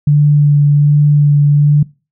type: tone with vibrato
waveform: sine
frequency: 146.2 Hz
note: D3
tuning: 7 cents flat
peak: -5 dBFS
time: 0.07-1.83 s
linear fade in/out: 5 ms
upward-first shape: sine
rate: 1.3 Hz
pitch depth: 13 cents each way
effects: noise-tail reverb RT60 0.3 s tail -22 dB re dry